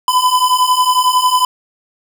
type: beating tone pair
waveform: square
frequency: 1000 / 1011 Hz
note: B5 / B5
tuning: +21 / +40 cents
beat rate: 11 Hz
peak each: -15 / -13 dBFS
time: 0.08-1.45 s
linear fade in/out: 2 ms
effects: none